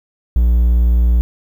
triangle tone, 59.2 Hz, A#1, 27 cents sharp, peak -7 dBFS, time 0.36-1.21 s, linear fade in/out 0 ms, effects 8-bit

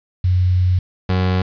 sine / 30% pulse tone pair in turn, 91 / 92.38 Hz, F#2 / F#2, -28 / -2 cents, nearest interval unison, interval 26 cents, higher second, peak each -12 dBFS, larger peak neither, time 0.24-0.79 / 1.09-1.42 s, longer first, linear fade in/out 5 ms, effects resampled to 11025 Hz + 7-bit

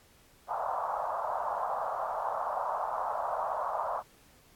pink band-pass noise, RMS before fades -33 dBFS, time 0.47-4.03 s, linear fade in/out 50 ms, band 610 to 1200 Hz, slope 48 dB/octave, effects pink hiss -61 dBFS RMS until 4.55 s + AAC 64 kbps

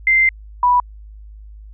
sine tone pair in turn, 2084 / 983.5 Hz, C7 / B5, -7 / -7 cents, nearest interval octave + minor second, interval 1300 cents, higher first, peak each -10 dBFS, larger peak neither, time 0.07-0.29 / 0.63-0.8 s, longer first, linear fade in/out 2 ms, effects added 52 Hz sine -35 dBFS peak until 1.73 s

